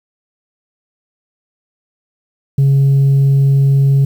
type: tone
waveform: sine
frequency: 137.7 Hz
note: C#3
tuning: 11 cents flat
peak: -5 dBFS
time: 2.58-4.05 s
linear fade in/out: 5 ms
effects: tanh soft clip ceiling -6 dBFS + 7-bit